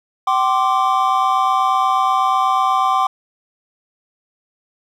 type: chord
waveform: triangle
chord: G suspended fourth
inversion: none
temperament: equal with one note detuned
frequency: 767 / 1046.5 / 1174.7 Hz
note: G5 / C6 / D6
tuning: -38 / 0 / 0 cents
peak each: -16 dBFS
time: 0.27-3.07 s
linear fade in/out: 5 ms
effects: none